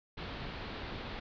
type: low-pass noise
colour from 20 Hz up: pink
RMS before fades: -42 dBFS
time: 0.17-1.2 s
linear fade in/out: 10 ms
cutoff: 4400 Hz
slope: 48 dB/octave
effects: none